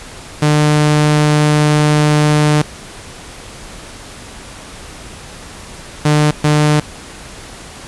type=tone bursts at uneven times; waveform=sawtooth; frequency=150.2 Hz; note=D3; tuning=39 cents sharp; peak=-5 dBFS; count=3; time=0.42-2.62 / 6.05-6.31 / 6.44-6.8 s; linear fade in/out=5 ms; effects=pink hiss -33 dBFS RMS until 7.87 s + resampled to 24000 Hz